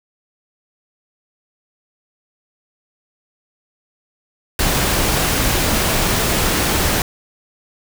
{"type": "noise", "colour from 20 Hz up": "pink", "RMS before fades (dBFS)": -17, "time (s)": [4.59, 7.02], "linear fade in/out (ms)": 2, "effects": []}